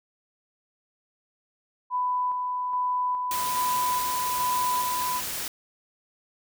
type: tone with tremolo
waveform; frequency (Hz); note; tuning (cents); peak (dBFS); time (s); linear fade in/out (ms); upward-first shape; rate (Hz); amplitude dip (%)
sine; 996; B5; +14; -23; 1.9-5.22; 50; square; 1.2; 30
type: noise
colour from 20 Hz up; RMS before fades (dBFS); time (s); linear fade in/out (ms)
white; -32; 3.31-5.48; 2
effects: none